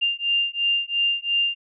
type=beating tone pair; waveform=sine; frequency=2794 / 2796.9 Hz; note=F7 / F7; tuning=0 / +2 cents; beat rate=2.9 Hz; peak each=-23 dBFS; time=0.01-1.55 s; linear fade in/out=20 ms; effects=none